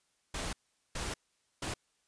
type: noise bursts at uneven times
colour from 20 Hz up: pink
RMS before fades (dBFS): -37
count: 3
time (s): 0.34-0.53 / 0.95-1.14 / 1.62-1.74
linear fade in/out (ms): 5
effects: white hiss -75 dBFS RMS until 2.07 s + resampled to 22050 Hz